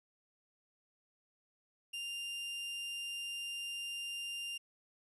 40% pulse tone, 2794 Hz, F7, in tune, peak -38 dBFS, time 1.93-4.58 s, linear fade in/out 10 ms, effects resampled to 24000 Hz

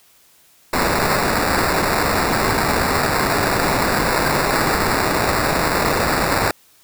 white noise with sample-and-hold, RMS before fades -18 dBFS, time 0.73-6.51 s, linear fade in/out 2 ms, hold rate 3150 Hz, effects white hiss -53 dBFS RMS until 6.83 s

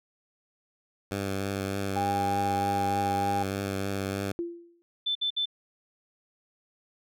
10% pulse tone with vibrato, 98 Hz, G2, in tune, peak -21 dBFS, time 1.11-4.32 s, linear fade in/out 5 ms, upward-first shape triangle, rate 3.3 Hz, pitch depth 26 cents each way
sine tone, 804 Hz, G5, 44 cents sharp, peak -26 dBFS, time 1.96-3.43 s, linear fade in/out 5 ms
sine tone with exponential decay, 342.4 Hz, F4, 34 cents flat, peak -26 dBFS, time 4.39-4.82 s, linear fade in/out 0 ms, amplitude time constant 93 ms
sine tone bursts, 3527 Hz, A7, 3 cents sharp, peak -25 dBFS, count 3, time 5.06-5.457 s, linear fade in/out 10 ms, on 93 ms, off 59 ms
effects none

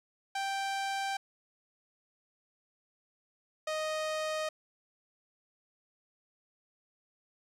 sawtooth tone pair in turn, 784 / 622.3 Hz, G5 / D#5, 0 / 0 cents, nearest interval major third, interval 400 cents, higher first, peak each -28 dBFS, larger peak neither, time 0.35-1.17 / 3.67-4.49 s, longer neither, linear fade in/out 5 ms, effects low-pass 8000 Hz 12 dB/octave + 11-bit

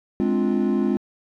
triangle chord, D half-diminished seventh, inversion second, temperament equal with one note detuned, 209 / 261.6 / 293.7 / 349.2 Hz, Ab3 / C4 / D4 / F4, +11 / 0 / 0 / 0 cents, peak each -20 / -21 / -26 / -22 dBFS, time 0.2-0.97 s, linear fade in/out 0 ms, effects tanh soft clip ceiling -8 dBFS

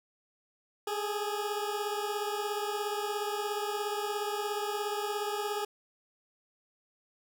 20% pulse beating tone pair, 411.1 / 428.1 Hz, G#4 / A4, -18 / -47 cents, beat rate 17 Hz, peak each -28 / -32 dBFS, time 0.87-5.65 s, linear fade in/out 5 ms, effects none

